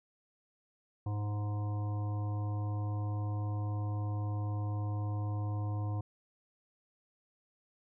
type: harmonic tone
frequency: 103.83 Hz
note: G#2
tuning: in tune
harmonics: 1 / 3 / 5 / 7 / 9 / 10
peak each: -32 / -45 / -51 / -49 / -52 / -52 dBFS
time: 1.06-6.01 s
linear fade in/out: 5 ms
effects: none